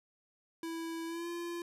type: tone with pitch glide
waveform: square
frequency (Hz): 329.6 to 343.6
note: E4 to F4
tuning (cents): 0 to -28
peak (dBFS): -38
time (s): 0.63-1.62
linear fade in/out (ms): 2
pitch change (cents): +72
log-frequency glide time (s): 1.06-1.28
effects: resampled to 32000 Hz